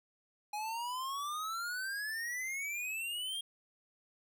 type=exponential sweep; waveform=square; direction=up; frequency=827 to 3255 Hz; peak=-37 dBFS; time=0.53-3.41 s; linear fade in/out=5 ms; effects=none